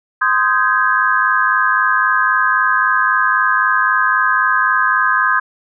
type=chord; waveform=sine; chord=Ab major seventh; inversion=first; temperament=just; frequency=1038.3 / 1245.9 / 1557.4 / 1661.2 Hz; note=C6 / Eb6 / G6 / Ab6; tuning=-14 / +2 / -12 / 0 cents; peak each=-17 dBFS; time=0.21-5.4 s; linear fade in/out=10 ms; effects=none